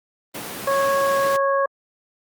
pink noise, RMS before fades -30 dBFS, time 0.34-1.37 s, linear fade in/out 10 ms
harmonic tone, 551 Hz, C#5, 11 cents flat, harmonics 1 / 2 / 3, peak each -19 / -21 / -28 dBFS, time 0.67-1.66 s, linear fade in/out 5 ms
effects high-pass 200 Hz 12 dB/octave + Opus 32 kbps

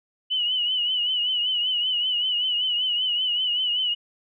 sine tone with vibrato, 2960 Hz, F#7, in tune, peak -21 dBFS, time 0.3-3.95 s, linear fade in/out 20 ms, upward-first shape triangle, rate 5.2 Hz, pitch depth 76 cents each way, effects none

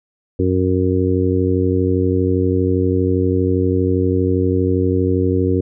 harmonic tone, 92.5 Hz, F#2, in tune, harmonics 1 / 2 / 3 / 4 / 5, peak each -18 / -24 / -19 / -20 / -21 dBFS, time 0.39-5.61 s, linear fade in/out 5 ms, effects none

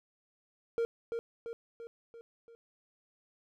triangle tone with echo, 463.7 Hz, A#4, 9 cents flat, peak -26 dBFS, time 0.78-0.85 s, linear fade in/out 0 ms, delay 340 ms, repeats 5, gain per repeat -5 dB, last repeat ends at 2.55 s, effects none

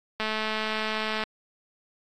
click train, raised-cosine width 0.3 ms, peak -13 dBFS, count 226, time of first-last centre 0.2-1.237 s, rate 217 Hz, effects AAC 64 kbps

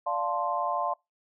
sine chord, D minor seventh, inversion none, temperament equal, 587.3 / 698.5 / 880 / 1046.5 Hz, D5 / F5 / A5 / C6, 0 / 0 / 0 / 0 cents, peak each -34 / -31 / -33 / -30 dBFS, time 0.06-0.94 s, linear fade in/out 10 ms, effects noise-tail reverb RT60 0.2 s tail -25 dB re dry

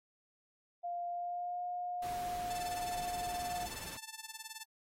sine tone with pitch glide, 698.5 to 713.2 Hz, F5 to F5, 0 to +36 cents, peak -36 dBFS, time 0.83-3.67 s, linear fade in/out 20 ms, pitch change +36 cents, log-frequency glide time 1.08-1.63 s
pink noise, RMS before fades -48 dBFS, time 2.02-3.97 s, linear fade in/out 5 ms
5% pulse tone with tremolo, 883 Hz, A5, 6 cents sharp, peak -30 dBFS, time 2.5-4.64 s, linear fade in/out 10 ms, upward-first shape sine, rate 19 Hz, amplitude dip 85%
effects AAC 48 kbps

